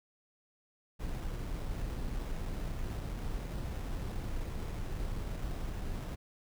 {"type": "noise with sample-and-hold", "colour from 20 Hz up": "brown", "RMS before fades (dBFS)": -37, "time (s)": [0.99, 6.16], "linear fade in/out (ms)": 20, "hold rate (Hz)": 4410, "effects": []}